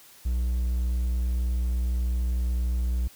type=tone; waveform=triangle; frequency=60.9 Hz; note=B1; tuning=24 cents flat; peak=-21 dBFS; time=0.25-3.08 s; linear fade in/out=10 ms; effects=white hiss -52 dBFS RMS until 3.15 s